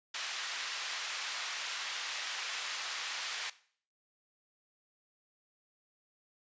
white band-pass noise, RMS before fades -39 dBFS, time 0.14-3.5 s, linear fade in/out 5 ms, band 1100 to 4400 Hz, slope 12 dB/octave, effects noise-tail reverb RT60 0.5 s tail -17 dB re dry + resampled to 16000 Hz

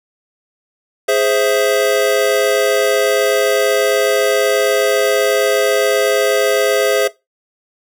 square chord, Ab augmented, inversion none, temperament equal, 415.3 / 523.3 / 659.3 Hz, Ab4 / C5 / E5, 0 / 0 / 0 cents, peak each -17 dBFS, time 1.08-7.08 s, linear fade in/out 10 ms, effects noise-tail reverb RT60 0.2 s tail -18 dB re dry

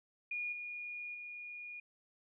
sine tone with level steps, 2438 Hz, D#7, 36 cents flat, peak -36 / -41 / -44 dBFS, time 0.31-1.8 s, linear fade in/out 5 ms, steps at 0.52 / 1.14 s, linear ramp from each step 10 ms, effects none

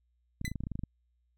clicks, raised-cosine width 5 ms, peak -24 dBFS, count 12, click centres 0.414 / 0.446 / 0.479 / 0.516 / 0.557 / 0.606 / 0.637 / 0.669 / 0.717 / 0.755 / 0.792 / 0.836 s
sawtooth tone with exponential decay, 2009 Hz, B6, 29 cents sharp, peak -28 dBFS, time 0.45-0.54 s, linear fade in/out 1 ms, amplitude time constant 18 ms
effects added 60 Hz sine -70 dBFS peak until 1.37 s

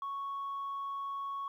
sine tone, 1108.7 Hz, C#6, in tune, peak -34 dBFS, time 0.02-1.48 s, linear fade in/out 2 ms, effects tanh soft clip ceiling -33 dBFS + 12-bit

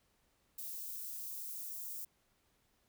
violet noise with high-pass filter sweep, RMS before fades -44 dBFS, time 0.58-2.05 s, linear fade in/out 5 ms, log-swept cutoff 3600 to 5700 Hz, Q 0.77, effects pink hiss -75 dBFS RMS until 2.88 s

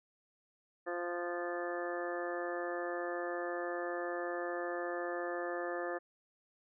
harmonic tone with a mistuned harmonic, 174.61 Hz, F3, in tune, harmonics 2 / 3 / 4 / 5 / 6 / 7 / 8 / 9 / 10, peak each -40 / -40 / -43 / -52 / -51 / -46 / -54 / -53 / -44 dBFS, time 0.86-5.99 s, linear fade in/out 20 ms, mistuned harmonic 9, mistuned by -15 cents, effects none

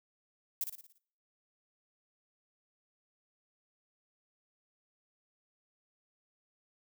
violet noise with echo, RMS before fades -33 dBFS, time 0.61-0.64 s, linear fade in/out 2 ms, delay 57 ms, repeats 6, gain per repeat -6 dB, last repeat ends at 0.982 s, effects noise-tail reverb RT60 0.6 s tail -23 dB re dry

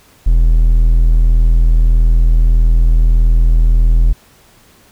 triangle tone, 40.82 Hz, E1, 16 cents flat, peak -4 dBFS, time 0.26-4.13 s, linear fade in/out 10 ms, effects pink hiss -47 dBFS RMS until 4.91 s

